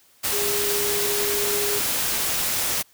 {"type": "tone in noise", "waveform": "sine", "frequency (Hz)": 410, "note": "G#4", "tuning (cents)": -22, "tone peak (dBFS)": -26, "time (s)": [0.32, 1.8], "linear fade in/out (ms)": 20, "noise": "white", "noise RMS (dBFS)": -24, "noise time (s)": [0.23, 2.83], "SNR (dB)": -5, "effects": ["white hiss -57 dBFS RMS until 2.93 s"]}